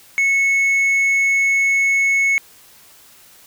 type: tone with tanh clipping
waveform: triangle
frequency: 2200 Hz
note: C#7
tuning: 14 cents flat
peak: -14 dBFS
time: 0.18-2.38 s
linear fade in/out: 0 ms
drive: 8 dB
effects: white hiss -47 dBFS RMS until 3.46 s